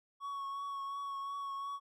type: tone with vibrato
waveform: triangle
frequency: 1112 Hz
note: C#6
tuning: 5 cents sharp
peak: -36 dBFS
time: 0.2-1.8 s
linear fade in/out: 50 ms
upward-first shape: triangle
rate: 2.8 Hz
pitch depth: 23 cents each way
effects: none